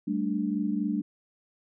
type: chord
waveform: sine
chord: G suspended second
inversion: none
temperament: equal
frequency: 196 / 220 / 293.7 Hz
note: G3 / A3 / D4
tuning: 0 / 0 / 0 cents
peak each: -30 dBFS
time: 0.07-1.02 s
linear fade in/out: 10 ms
effects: none